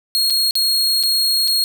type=tone with dropouts; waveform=40% pulse; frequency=4283 Hz; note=C8; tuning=40 cents sharp; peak=-13 dBFS; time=0.15-1.64 s; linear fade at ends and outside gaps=0 ms; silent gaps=0.3-0.305 / 0.509-0.554 / 1.029-1.035 / 1.477-1.481 s; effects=none